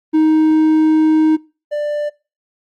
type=tone pair in turn; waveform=triangle; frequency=313.1 / 591.1 Hz; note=D#4 / D5; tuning=+11 / +11 cents; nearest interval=major seventh; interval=1100 cents; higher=second; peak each=-7 / -15 dBFS; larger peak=first; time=0.13-1.37 / 1.71-2.1 s; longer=first; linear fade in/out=20 ms; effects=noise-tail reverb RT60 0.3 s tail -21 dB re dry + Opus 32 kbps